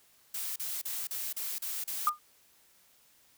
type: noise bursts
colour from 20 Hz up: blue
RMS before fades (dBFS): -36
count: 7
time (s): 0.34-2.096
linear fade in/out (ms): 5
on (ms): 220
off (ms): 36
type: tone with exponential decay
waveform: sine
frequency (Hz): 1215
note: D#6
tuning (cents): -42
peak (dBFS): -19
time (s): 2.07-2.19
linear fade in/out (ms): 2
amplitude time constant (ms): 24
effects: white hiss -64 dBFS RMS until 3.37 s